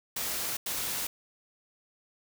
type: noise bursts at uneven times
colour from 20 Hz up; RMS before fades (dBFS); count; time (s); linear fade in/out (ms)
white; -33; 2; 0.16-0.57 / 0.66-1.07; 5
effects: none